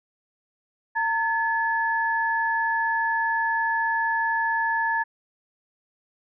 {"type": "tone pair together", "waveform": "sine", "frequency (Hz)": [912.1, 1717], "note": ["A#5", "A6"], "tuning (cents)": [-38, -43], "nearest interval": "major seventh", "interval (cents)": 1095, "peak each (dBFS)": -24, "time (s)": [0.95, 5.04], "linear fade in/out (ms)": 20, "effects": []}